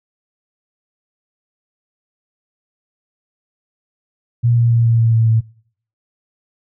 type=tone with pitch steps; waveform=sine; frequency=118.9 / 117.74 / 116.59 / 115.45 / 114.32 / 113.2 / 112.1 Hz; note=A#2 / A#2 / A#2 / A#2 / A#2 / A2 / A2; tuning=+35 / +18 / +1 / -16 / -33 / +50 / +33 cents; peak=-10 dBFS; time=4.43-5.41 s; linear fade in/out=20 ms; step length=140 ms; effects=noise-tail reverb RT60 0.6 s tail -25 dB re dry